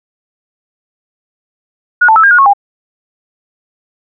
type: tone with pitch steps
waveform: sine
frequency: 1451 / 883 / 1311 / 1609 / 1443 / 1095 / 806 Hz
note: F#6 / A5 / E6 / G6 / F#6 / C#6 / G5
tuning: -34 / +6 / -10 / +45 / -44 / -22 / +48 cents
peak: -3 dBFS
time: 2.01-2.535 s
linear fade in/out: 10 ms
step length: 75 ms
effects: none